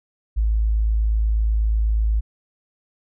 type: tone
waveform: sine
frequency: 54.1 Hz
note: A1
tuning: 29 cents flat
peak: -16 dBFS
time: 0.36-2.21 s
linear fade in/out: 20 ms
effects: none